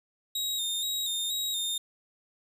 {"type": "tone with vibrato", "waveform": "sawtooth", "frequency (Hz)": 3729, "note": "A#7", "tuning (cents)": 0, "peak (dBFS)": -26, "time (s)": [0.35, 1.78], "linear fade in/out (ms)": 5, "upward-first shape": "square", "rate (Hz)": 2.1, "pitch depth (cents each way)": 39, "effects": []}